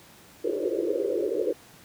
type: band-pass noise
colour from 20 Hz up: pink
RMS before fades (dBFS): -27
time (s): 0.44-1.53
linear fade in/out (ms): 10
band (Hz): 320 to 550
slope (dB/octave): 96
effects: pink hiss -52 dBFS RMS until 1.84 s + high-pass 80 Hz 12 dB/octave